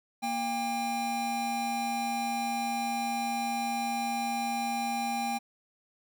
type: tone pair together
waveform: square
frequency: 235 / 800 Hz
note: A#3 / G5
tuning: +14 / +35 cents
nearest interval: octave + major sixth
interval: 2121 cents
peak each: -36 / -31 dBFS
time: 0.22-5.39 s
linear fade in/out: 20 ms
effects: none